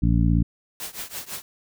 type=harmonic tone; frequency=57.3 Hz; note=A#1; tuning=29 cents flat; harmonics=1 / 2 / 3 / 4 / 5; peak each=-20 / -22 / -22 / -27 / -27 dBFS; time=0.02-0.43 s; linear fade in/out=10 ms
type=noise with tremolo; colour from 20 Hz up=white; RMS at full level=-31 dBFS; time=0.8-1.42 s; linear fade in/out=0 ms; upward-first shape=triangle; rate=6 Hz; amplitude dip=95%
effects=none